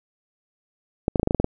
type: clicks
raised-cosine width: 2 ms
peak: -6 dBFS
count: 9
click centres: 1.081 / 1.158 / 1.197 / 1.231 / 1.274 / 1.309 / 1.347 / 1.4 / 1.444 s
effects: none